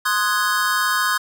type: chord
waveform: square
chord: Ab dominant seventh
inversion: first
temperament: equal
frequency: 1046.5 / 1244.5 / 1480 / 1661.2 Hz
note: C6 / Eb6 / Gb6 / Ab6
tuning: 0 / 0 / 0 / 0 cents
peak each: -24 dBFS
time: 0.05-1.18 s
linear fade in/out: 10 ms
effects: none